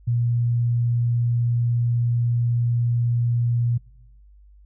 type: tone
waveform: sine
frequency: 119.1 Hz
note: A#2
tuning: 38 cents sharp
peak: -18 dBFS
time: 0.07-3.78 s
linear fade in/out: 10 ms
effects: noise-tail reverb RT60 1.0 s tail -24 dB re dry + added 50 Hz sine -47 dBFS peak until 4.65 s